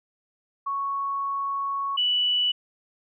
sine tone pair in turn, 1108.7 / 2960 Hz, C#6 / F#7, 0 / 0 cents, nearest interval octave + perfect fourth, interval 1700 cents, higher second, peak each -25 / -20 dBFS, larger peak second, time 0.66-1.97 / 1.97-2.52 s, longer first, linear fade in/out 10 ms, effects none

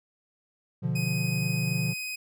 triangle chord, B diminished, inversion none, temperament equal, 123.47 / 146.83 / 174.61 Hz, B2 / D3 / F3, 0 / 0 / 0 cents, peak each -28 dBFS, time 0.82-1.94 s, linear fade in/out 20 ms
sawtooth tone, 2508 Hz, D#7, 13 cents sharp, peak -29 dBFS, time 0.95-2.16 s, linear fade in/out 10 ms
effects none

